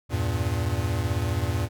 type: chord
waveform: square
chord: E diminished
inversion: none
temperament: equal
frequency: 82.41 / 98 / 116.54 Hz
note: E2 / G2 / Bb2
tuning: 0 / 0 / 0 cents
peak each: -29 dBFS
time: 0.09-1.69 s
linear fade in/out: 50 ms
effects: none